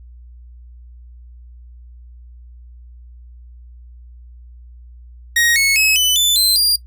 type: tone with pitch steps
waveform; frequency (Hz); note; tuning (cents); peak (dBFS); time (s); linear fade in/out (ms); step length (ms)
sawtooth; 1880 / 2197 / 2568 / 3002 / 3508 / 4100 / 4792; A#6 / C#7 / E7 / F#7 / A7 / C8 / D8; +14 / -16 / -46 / +24 / -6 / -36 / +34; -9; 5.36-6.76; 5; 200
effects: noise-tail reverb RT60 0.1 s tail -19 dB re dry + added 60 Hz sine -37 dBFS peak until 6.86 s